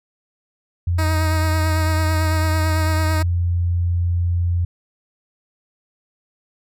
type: tone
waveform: sine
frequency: 87 Hz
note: F2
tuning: 6 cents flat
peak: -16 dBFS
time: 0.87-4.65 s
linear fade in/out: 5 ms
type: tone with vibrato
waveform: 10% pulse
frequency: 314 Hz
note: D#4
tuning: 16 cents sharp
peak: -14 dBFS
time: 0.98-3.23 s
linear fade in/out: 10 ms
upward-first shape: triangle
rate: 9 Hz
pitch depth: 26 cents each way
effects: none